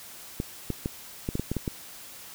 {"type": "clicks", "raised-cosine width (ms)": 3, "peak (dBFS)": -15, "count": 9, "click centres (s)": [0.401, 0.703, 0.859, 1.289, 1.354, 1.396, 1.516, 1.567, 1.678], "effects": ["white hiss -45 dBFS RMS until 2.34 s"]}